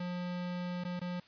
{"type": "tone with dropouts", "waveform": "square", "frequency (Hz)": 178.1, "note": "F3", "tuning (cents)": 34, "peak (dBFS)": -36, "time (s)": [0, 1.2], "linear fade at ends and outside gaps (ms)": 5, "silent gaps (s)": [[0.839, 0.849], [0.995, 1.014]], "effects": ["white hiss -61 dBFS RMS until 1.27 s", "resampled to 11025 Hz"]}